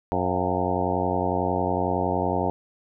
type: harmonic tone with a mistuned harmonic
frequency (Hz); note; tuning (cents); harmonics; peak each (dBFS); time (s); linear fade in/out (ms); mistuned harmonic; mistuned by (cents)
90.9; F#2; -30; 1 / 2 / 3 / 4 / 5 / 6 / 7 / 8 / 9 / 10; -31 / -31 / -31 / -31 / -31 / -31 / -31 / -31 / -31 / -31; 0.12-2.5; 0; 7; +76
effects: none